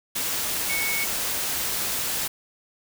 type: tone in noise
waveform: sine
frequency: 2217 Hz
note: C#7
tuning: in tune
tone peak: -26 dBFS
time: 0.69-1.05 s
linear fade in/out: 10 ms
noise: white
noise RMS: -27 dBFS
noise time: 0.15-2.28 s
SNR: -2 dB
effects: none